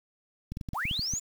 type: clicks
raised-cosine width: 5 ms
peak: -23 dBFS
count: 9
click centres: 0.52 / 0.571 / 0.612 / 0.688 / 0.734 / 0.854 / 0.912 / 0.994 / 1.137 s
type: linear sweep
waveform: sine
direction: up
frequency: 589 to 7190 Hz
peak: -29 dBFS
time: 0.74-1.2 s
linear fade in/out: 20 ms
effects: 8-bit

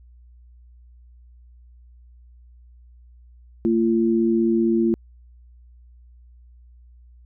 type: tone pair together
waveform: sine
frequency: 226.3 / 341.9 Hz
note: A3 / F4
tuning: +49 / -37 cents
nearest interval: perfect fifth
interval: 714 cents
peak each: -19 dBFS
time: 3.65-4.94 s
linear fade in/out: 0 ms
effects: added 60 Hz sine -46 dBFS peak until 7.25 s

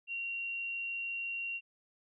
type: tone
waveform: sine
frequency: 2753 Hz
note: F7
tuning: 25 cents flat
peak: -35 dBFS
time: 0.07-1.61 s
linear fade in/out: 50 ms
effects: none

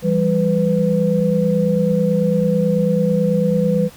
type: tone cluster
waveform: sine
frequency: 168.4 / 197.5 / 497.6 Hz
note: E3 / G3 / B4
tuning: +37 / +13 / +13 cents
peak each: -18 dBFS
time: 0.02-3.9 s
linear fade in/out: 50 ms
effects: pink hiss -43 dBFS RMS until 3.96 s

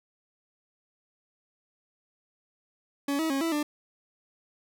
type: tone with pitch steps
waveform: 40% pulse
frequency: 281.5 / 321 / 273.2 / 329.9 / 296.6 Hz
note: C#4 / E4 / C#4 / E4 / D4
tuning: +27 / -46 / -25 / +1 / +17 cents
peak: -25 dBFS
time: 3.08-3.63 s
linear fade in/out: 5 ms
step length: 110 ms
effects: none

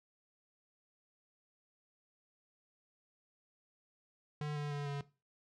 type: tone with pitch steps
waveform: square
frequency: 149.1 / 146.71 / 144.35 / 142.04 Hz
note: D3 / D3 / D3 / C#3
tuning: +27 / -1 / -30 / +43 cents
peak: -37 dBFS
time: 4.41-5.01 s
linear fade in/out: 2 ms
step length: 150 ms
effects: noise-tail reverb RT60 0.3 s tail -18 dB re dry + low-pass 5000 Hz 12 dB/octave

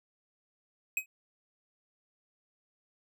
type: tone with exponential decay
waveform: square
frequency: 2530 Hz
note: D#7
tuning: 28 cents sharp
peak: -25 dBFS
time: 0.97-1.06 s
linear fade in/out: 2 ms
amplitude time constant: 19 ms
effects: none

